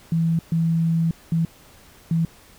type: tone bursts at uneven times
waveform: sine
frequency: 164.81 Hz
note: E3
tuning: in tune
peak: -17 dBFS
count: 4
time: 0.12-0.39 / 0.52-1.11 / 1.32-1.45 / 2.11-2.25 s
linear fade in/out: 2 ms
effects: pink hiss -50 dBFS RMS until 2.58 s